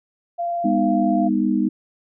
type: tone with vibrato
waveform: sine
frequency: 690 Hz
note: F5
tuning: 21 cents flat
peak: -21 dBFS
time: 0.38-1.29 s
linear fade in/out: 20 ms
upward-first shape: triangle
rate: 19 Hz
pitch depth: 12 cents each way
type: chord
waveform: sine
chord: G# minor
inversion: none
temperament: equal with one note detuned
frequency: 202.3 / 246.9 / 311.1 Hz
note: G#3 / B3 / D#4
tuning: -45 / 0 / 0 cents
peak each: -21 dBFS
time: 0.64-1.69 s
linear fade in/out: 10 ms
effects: none